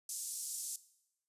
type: band-pass noise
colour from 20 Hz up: pink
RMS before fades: -42 dBFS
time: 0.09-0.76 s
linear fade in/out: 2 ms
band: 6500 to 11000 Hz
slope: 24 dB/octave
effects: noise-tail reverb RT60 0.8 s tail -17 dB re dry + resampled to 32000 Hz